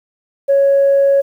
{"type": "tone", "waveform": "sine", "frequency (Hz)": 554.4, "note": "C#5", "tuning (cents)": 0, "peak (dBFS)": -7, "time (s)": [0.48, 1.22], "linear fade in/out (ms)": 20, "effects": ["tanh soft clip ceiling -5 dBFS", "8-bit"]}